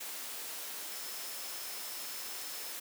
sine tone in noise, 5250 Hz, E8, 8 cents flat, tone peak -49 dBFS, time 0.91-2.72 s, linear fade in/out 10 ms, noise white, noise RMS -42 dBFS, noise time 0-2.8 s, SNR -10 dB, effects high-pass 300 Hz 12 dB/octave

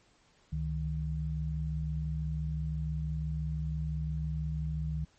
sine tone pair together, 69.3 / 155.21 Hz, C#2 / D#3, 0 / -4 cents, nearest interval octave + major second, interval 1396 cents, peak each -34 / -33 dBFS, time 0.52-5.05 s, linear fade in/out 10 ms, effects pink hiss -66 dBFS RMS until 5.18 s + MP3 32 kbps

